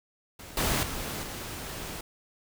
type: noise with level steps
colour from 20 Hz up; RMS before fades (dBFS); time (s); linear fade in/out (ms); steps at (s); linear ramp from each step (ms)
pink; -45 / -27 / -35 / -38; 0.39-2.01; 5; 0.57 / 0.83 / 1.23; 2
effects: none